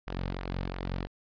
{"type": "tone with flanger", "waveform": "sawtooth", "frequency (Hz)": 45.41, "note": "F#1", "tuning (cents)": -32, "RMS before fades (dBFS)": -35, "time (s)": [0.07, 1.07], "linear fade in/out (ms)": 0, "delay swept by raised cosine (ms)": [0.22, 3.02], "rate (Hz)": 2.9, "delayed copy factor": -0.5, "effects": ["resampled to 11025 Hz"]}